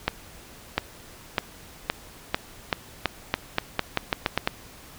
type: accelerating click train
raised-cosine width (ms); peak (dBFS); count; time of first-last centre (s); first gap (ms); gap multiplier
0.3; -5; 15; 0.08-4.475; 700; 0.86
effects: pink hiss -47 dBFS RMS until 4.98 s